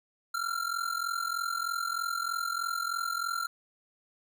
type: ring-modulated tone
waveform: square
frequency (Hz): 1373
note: F6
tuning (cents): -30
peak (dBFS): -28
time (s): 0.34-3.47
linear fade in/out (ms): 2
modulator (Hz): 21.6
effects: none